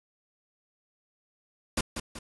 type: noise with echo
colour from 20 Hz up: pink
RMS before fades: -27 dBFS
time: 1.77-1.81 s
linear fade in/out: 5 ms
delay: 190 ms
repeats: 2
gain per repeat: -7 dB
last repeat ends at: 2.19 s
effects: resampled to 24000 Hz